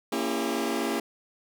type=chord; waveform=sawtooth; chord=A# diminished seventh; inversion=none; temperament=just; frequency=233.1 / 279.7 / 335.6 / 402.8 Hz; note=A#3 / C#4 / E4 / G4; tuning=0 / +16 / +31 / +47 cents; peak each=-28 dBFS; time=0.12-1 s; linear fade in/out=5 ms; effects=none